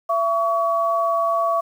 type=tone pair together; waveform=sine; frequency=672 / 1130.2 Hz; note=E5 / C#6; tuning=+33 / +33 cents; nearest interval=major sixth; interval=900 cents; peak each=-20 dBFS; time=0.09-1.61 s; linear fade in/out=10 ms; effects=8-bit